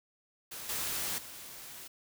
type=noise with level steps; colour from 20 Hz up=white; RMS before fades=-43 / -35 / -47 dBFS; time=0.51-1.88 s; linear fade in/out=10 ms; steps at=0.69 / 1.18 s; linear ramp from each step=2 ms; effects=none